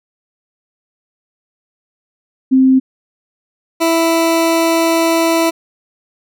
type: tone pair in turn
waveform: sine / 20% pulse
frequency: 262.1 / 330.2 Hz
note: C4 / E4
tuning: +3 / +3 cents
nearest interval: major third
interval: 400 cents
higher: second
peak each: -6 dBFS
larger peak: neither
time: 2.51-2.8 / 3.8-5.51 s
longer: second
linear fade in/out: 20 ms
effects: none